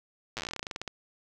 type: slowing click train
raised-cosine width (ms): 0.2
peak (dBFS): -17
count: 20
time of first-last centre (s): 0.37-0.878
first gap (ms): 8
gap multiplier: 1.12
effects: none